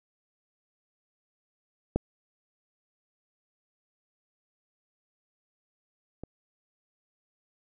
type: clicks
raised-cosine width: 2 ms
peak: -11 / -25 dBFS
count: 2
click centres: 1.96 / 6.236 s
effects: none